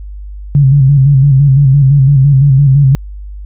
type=tone with vibrato; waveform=sine; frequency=137.9 Hz; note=C#3; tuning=9 cents flat; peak=-3 dBFS; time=0.55-2.95 s; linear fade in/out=0 ms; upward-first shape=square; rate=5.9 Hz; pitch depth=64 cents each way; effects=added 50 Hz sine -23 dBFS peak until 3.45 s